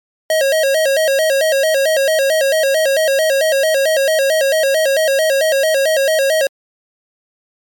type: tone with vibrato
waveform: square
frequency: 587.3 Hz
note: D5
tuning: in tune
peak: -12 dBFS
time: 0.3-6.47 s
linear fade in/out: 2 ms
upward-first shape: square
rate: 4.5 Hz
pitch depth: 130 cents each way
effects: MP3 96 kbps